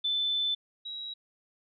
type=tone pair in turn; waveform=sine; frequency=3520 / 3861 Hz; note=A7 / B7; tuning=0 / -40 cents; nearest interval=major second; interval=160 cents; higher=second; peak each=-26 / -36 dBFS; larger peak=first; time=0.04-0.55 / 0.85-1.14 s; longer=first; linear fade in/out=10 ms; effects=none